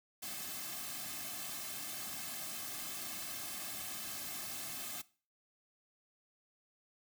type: noise with comb filter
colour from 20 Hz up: white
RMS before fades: -43 dBFS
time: 0.22-5.02 s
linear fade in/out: 10 ms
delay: 2.1 ms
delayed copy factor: -1
effects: noise-tail reverb RT60 0.4 s tail -20 dB re dry